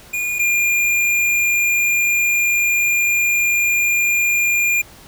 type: tone pair in turn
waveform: square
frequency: 2436 / 2407 Hz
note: D#7 / D7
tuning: -37 / +42 cents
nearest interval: unison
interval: 21 cents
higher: first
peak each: -20 / -15 dBFS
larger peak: second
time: 0.13-0.39 / 0.39-4.82 s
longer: second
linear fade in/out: 10 ms
effects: pink hiss -43 dBFS RMS until 5.07 s